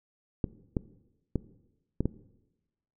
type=clicks; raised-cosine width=3 ms; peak=-14 dBFS; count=5; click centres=0.442 / 0.768 / 1.357 / 2.006 / 2.056 s; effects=noise-tail reverb RT60 1.0 s tail -18 dB re dry